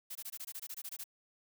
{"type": "noise bursts", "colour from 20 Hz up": "blue", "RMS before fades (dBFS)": -43, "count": 13, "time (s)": [0.1, 1.041], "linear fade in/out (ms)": 10, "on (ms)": 53, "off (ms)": 21, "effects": []}